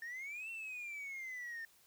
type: exponential two-way sweep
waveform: sine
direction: up then down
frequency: 1800 to 2722 to 1800 Hz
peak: -40 dBFS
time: 0.02-1.65 s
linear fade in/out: 2 ms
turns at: 0.5 s
effects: tanh soft clip ceiling -41 dBFS + white hiss -67 dBFS RMS until 1.86 s